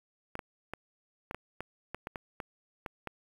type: clicks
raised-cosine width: 0.5 ms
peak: -22 dBFS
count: 12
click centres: 0.354 / 0.392 / 0.736 / 1.311 / 1.346 / 1.606 / 1.946 / 2.071 / 2.158 / 2.402 / 2.862 / 3.073 s
effects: 8-bit